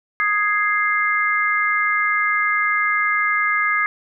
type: chord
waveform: sine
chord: Ab major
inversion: second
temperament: equal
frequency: 1244.5 / 1661.2 / 2093 Hz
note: Eb6 / Ab6 / C7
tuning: 0 / 0 / 0 cents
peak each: -21 / -21 / -20 dBFS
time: 0.2-3.86 s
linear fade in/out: 0 ms
effects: none